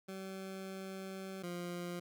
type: tone pair in turn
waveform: 20% pulse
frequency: 191.2 / 175.46 Hz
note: G3 / F3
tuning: -43 / +8 cents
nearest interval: minor second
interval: 149 cents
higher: first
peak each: -38 / -35 dBFS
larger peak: second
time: 0.08-1.43 / 1.43-2 s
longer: first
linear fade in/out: 10 ms
effects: none